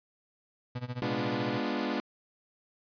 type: tone with tremolo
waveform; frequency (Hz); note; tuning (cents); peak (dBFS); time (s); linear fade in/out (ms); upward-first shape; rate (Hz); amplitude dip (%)
35% pulse; 123.47; B2; 0; -30; 0.75-1.59; 5; sine; 14; 90
type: chord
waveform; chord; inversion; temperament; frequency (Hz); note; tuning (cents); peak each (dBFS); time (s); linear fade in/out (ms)
sawtooth; G# diminished seventh; none; equal; 207.7 / 246.9 / 293.7 / 349.2; G#3 / B3 / D4 / F4; 0 / 0 / 0 / 0; -32 / -30 / -31 / -33; 1.02-2; 0
effects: resampled to 11025 Hz